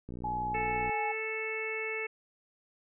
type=click train; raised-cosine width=3 ms; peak=-29 dBFS; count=50; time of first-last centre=0.09-0.895 s; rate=60.9 Hz
type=tone with pitch glide; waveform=sine; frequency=849 to 835.4 Hz; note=G#5 to G#5; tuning=+38 to +10 cents; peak=-31 dBFS; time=0.24-1.12 s; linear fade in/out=5 ms; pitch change=-28 cents; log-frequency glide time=0.41-0.88 s
type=harmonic tone; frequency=440 Hz; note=A4; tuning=in tune; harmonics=1 / 2 / 3 / 4 / 5 / 6; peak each=-37 / -48 / -47 / -43 / -36 / -40 dBFS; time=0.54-2.07 s; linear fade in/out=10 ms
effects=none